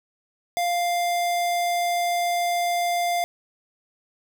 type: tone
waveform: square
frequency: 698.5 Hz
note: F5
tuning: in tune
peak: -22 dBFS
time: 0.57-3.24 s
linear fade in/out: 0 ms
effects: none